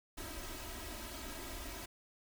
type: noise with comb filter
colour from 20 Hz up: pink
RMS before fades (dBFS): -45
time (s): 0.17-1.86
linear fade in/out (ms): 10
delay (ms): 3.1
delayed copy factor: +0.8
effects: none